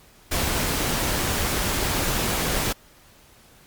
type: noise with amplitude modulation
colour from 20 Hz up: pink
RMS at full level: -23 dBFS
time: 0.31-2.73 s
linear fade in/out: 10 ms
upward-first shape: sine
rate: 193 Hz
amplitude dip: 25%
effects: pink hiss -53 dBFS RMS until 3.66 s + Opus 48 kbps